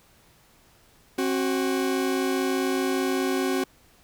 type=tone pair together; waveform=40% pulse; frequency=267.9 / 372.8 Hz; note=C4 / F#4; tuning=+41 / +13 cents; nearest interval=tritone; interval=572 cents; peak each=-25 dBFS; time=1.18-3.64 s; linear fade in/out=5 ms; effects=pink hiss -58 dBFS RMS until 4.03 s